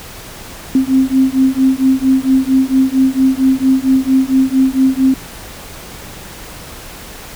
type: beating tone pair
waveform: sine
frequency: 261.6 / 266 Hz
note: C4 / C4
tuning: 0 / +29 cents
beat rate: 4.4 Hz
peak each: -12 dBFS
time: 0.75-5.14 s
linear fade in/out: 2 ms
effects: pink hiss -32 dBFS RMS until 7.35 s